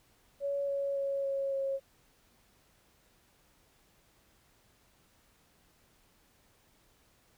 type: tone with pitch steps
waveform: sine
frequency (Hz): 562 / 557.5 / 553 / 548.5 / 544.1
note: C#5 / C#5 / C#5 / C#5 / C#5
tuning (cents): +24 / +10 / -4 / -18 / -32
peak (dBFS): -30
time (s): 0.4-1.8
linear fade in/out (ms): 50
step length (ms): 280
effects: pink hiss -67 dBFS RMS until 7.37 s